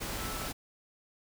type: tone in noise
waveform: sine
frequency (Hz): 1318.5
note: E6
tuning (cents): 0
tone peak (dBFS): -44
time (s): 0.18-0.49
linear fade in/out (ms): 20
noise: pink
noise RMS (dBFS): -37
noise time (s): 0-0.53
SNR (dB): -10
effects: none